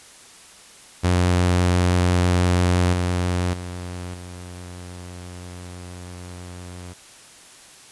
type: tone with level steps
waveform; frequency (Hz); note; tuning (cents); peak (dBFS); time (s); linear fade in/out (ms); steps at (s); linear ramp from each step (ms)
sawtooth; 89.4; F2; +41; -12 / -16 / -26 / -31; 1.03-6.94; 20; 2.93 / 3.53 / 4.14; 5
effects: white hiss -46 dBFS RMS until 7.91 s + resampled to 24000 Hz